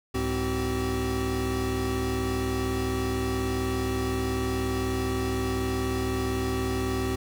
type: tone cluster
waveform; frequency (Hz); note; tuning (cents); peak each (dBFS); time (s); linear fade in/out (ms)
square; 67.4 / 106.5 / 260.9 / 381; C#2 / G#2 / C4 / G4; -48 / +44 / -5 / -49; -33 / -33 / -32 / -31; 0.14-7.16; 10
effects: 10-bit